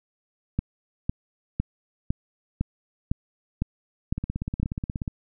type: two click trains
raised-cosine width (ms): 5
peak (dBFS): -11 / -16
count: 9 / 16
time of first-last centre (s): 0.59-4.63 / 4.18-5.078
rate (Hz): 1.98 / 16.7
effects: none